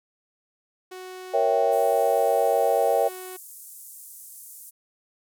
sawtooth tone, 370 Hz, F#4, in tune, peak -33 dBFS, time 0.91-3.37 s, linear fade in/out 10 ms
sine chord, A# diminished seventh, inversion none, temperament equal, 466.2 / 554.4 / 659.3 / 784 Hz, A#4 / C#5 / E5 / G5, 0 / 0 / 0 / 0 cents, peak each -24 dBFS, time 1.33-3.09 s, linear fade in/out 20 ms
white band-pass noise, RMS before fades -44 dBFS, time 1.71-4.71 s, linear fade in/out 20 ms, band 7900 to 14000 Hz, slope 24 dB/octave
effects none

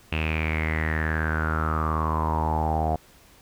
sawtooth tone with low-pass filter sweep, 78.8 Hz, D#2, 23 cents sharp, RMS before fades -25 dBFS, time 0.12-2.96 s, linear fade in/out 5 ms, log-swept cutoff 2700 to 710 Hz, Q 9.6, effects pink hiss -54 dBFS RMS until 3.41 s

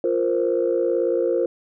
sine chord, F suspended fourth, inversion none, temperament just, 349.2 / 465.6 / 523.8 Hz, F4 / Bb4 / C5, 0 / -2 / +2 cents, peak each -22 dBFS, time 0.04-1.46 s, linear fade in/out 2 ms, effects tanh soft clip ceiling -10 dBFS

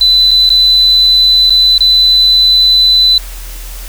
sine tone with dropouts, 4005 Hz, B7, 23 cents sharp, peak -4 dBFS, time 0.01-3.18 s, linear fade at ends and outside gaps 2 ms, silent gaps 0.309-0.313 / 0.492-0.502 / 1.497-1.504 / 1.78-1.806 s, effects added 41 Hz sine -23 dBFS peak until 3.88 s + white hiss -31 dBFS RMS until 3.88 s

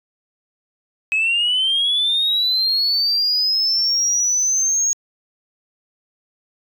sine linear sweep, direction up, 2543 to 6610 Hz, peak -14 dBFS, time 1.12-4.93 s, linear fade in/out 0 ms, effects tanh soft clip ceiling -12 dBFS

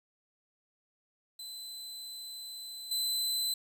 sawtooth tone with level steps, 4033 Hz, B7, 36 cents sharp, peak -39 / -27 dBFS, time 1.39-3.54 s, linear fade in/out 5 ms, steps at 2.91 s, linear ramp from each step 5 ms, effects 10-bit

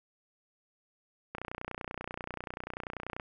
click train, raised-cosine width 0.5 ms, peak -22 dBFS, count 57, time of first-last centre 1.35-3.198 s, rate 30.3 Hz, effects none

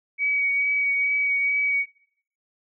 sine tone with vibrato, 2262 Hz, C#7, 34 cents sharp, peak -20 dBFS, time 0.18-1.86 s, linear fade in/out 50 ms, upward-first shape triangle, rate 2.3 Hz, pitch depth 16 cents each way, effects noise-tail reverb RT60 0.6 s tail -20 dB re dry

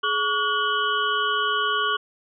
sine tone cluster, 422.3 / 1134 / 1445 / 2978 / 3239 Hz, G#4 / C#6 / F#6 / F#7 / G#7, +29 / +39 / -41 / +11 / -44 cents, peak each -31 / -24 / -25 / -28 / -33 dBFS, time 0.03-1.97 s, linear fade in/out 10 ms, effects none

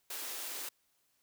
white high-pass noise, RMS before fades -41 dBFS, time 0.1-0.69 s, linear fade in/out 5 ms, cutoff 260 Hz, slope 96 dB/octave, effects white hiss -75 dBFS RMS until 1.22 s

